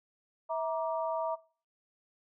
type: tone cluster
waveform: sine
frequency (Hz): 650 / 943 / 1173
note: E5 / A#5 / D6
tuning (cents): -24 / +20 / -2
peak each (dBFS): -33 / -34 / -40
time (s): 0.49-1.36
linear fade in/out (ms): 20
effects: noise-tail reverb RT60 0.4 s tail -21 dB re dry